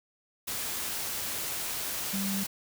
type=tone in noise; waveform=sine; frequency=196 Hz; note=G3; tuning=in tune; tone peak=-30 dBFS; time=2.13-2.44 s; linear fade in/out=10 ms; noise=white; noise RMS=-34 dBFS; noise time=0.47-2.47 s; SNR=+1 dB; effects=none